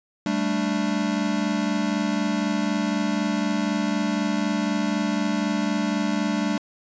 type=chord; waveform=square; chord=G suspended second; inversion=none; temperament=equal; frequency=196 / 220 / 293.7 Hz; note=G3 / A3 / D4; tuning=0 / 0 / 0 cents; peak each=-27 dBFS; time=0.26-6.58 s; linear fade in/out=2 ms; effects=resampled to 16000 Hz